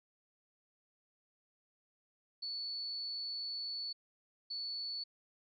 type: tone bursts at uneven times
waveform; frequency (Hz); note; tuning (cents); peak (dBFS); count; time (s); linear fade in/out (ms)
sine; 4444; C#8; +4; -38; 2; 2.42-3.93 / 4.5-5.04; 10
effects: none